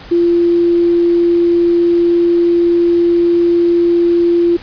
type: tone with quantisation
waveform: sine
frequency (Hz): 343.9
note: F4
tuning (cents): -27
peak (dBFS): -8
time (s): 0.11-4.57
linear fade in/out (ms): 10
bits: 6
effects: pink hiss -35 dBFS RMS until 4.62 s + resampled to 11025 Hz